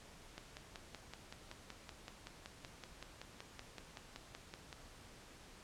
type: click train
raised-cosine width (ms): 0.2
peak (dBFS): -30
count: 24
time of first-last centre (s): 0.38-4.728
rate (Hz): 5.29
effects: pink hiss -58 dBFS RMS until 5.63 s + low-pass 9000 Hz 12 dB/octave